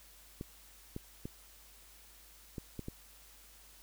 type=clicks; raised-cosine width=3 ms; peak=-27 dBFS; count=6; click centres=0.411 / 0.964 / 1.255 / 2.582 / 2.793 / 2.884 s; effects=added 50 Hz sine -62 dBFS peak until 3.82 s + white hiss -59 dBFS RMS until 3.82 s